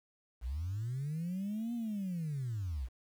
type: linear two-way sweep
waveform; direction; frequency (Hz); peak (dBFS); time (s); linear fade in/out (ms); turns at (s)
sine; up then down; 53.9 to 240 to 55.1; -33; 0.41-2.89; 50; 1.74
effects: tanh soft clip ceiling -31 dBFS + 10-bit